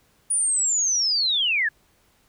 sine linear sweep, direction down, 9610 to 1640 Hz, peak -19 dBFS, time 0.3-1.69 s, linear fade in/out 10 ms, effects pink hiss -62 dBFS RMS until 2.28 s

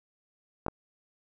clicks, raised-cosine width 1 ms, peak -16 dBFS, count 2, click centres 0.664 / 0.683 s, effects none

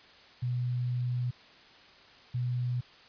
sine tone pair in turn, 123.47 / 123.47 Hz, B2 / B2, 0 / 0 cents, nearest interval unison, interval 0 cents, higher neither, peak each -28 / -28 dBFS, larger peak neither, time 0.42-1.31 / 2.34-2.81 s, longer first, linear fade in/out 10 ms, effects white hiss -55 dBFS RMS until 3.08 s + resampled to 11025 Hz

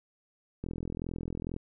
click train, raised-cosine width 3 ms, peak -23 dBFS, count 40, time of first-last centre 0.64-1.564 s, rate 42.2 Hz, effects none

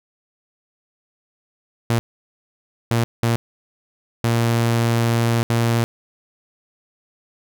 sawtooth tone bursts at uneven times, 116.54 Hz, A#2, in tune, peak -12 dBFS, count 5, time 1.9-1.99 / 2.91-3.04 / 3.23-3.36 / 4.24-5.43 / 5.5-5.84 s, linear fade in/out 0 ms, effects none

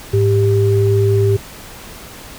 sine tone pair together, 105.6 / 394.5 Hz, G#2 / G4, +29 / +11 cents, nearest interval octave + major seventh, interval 2282 cents, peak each -12 / -14 dBFS, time 0.13-1.37 s, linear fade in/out 10 ms, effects pink hiss -35 dBFS RMS until 2.38 s

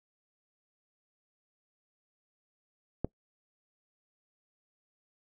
click, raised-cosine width 2 ms, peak -16 dBFS, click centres 3.046 s, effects noise-tail reverb RT60 0.1 s tail -24 dB re dry

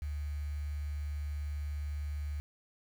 sine tone with quantisation, 73.4 Hz, D2, in tune, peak -34 dBFS, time 0.02-2.4 s, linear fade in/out 0 ms, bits 9, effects none

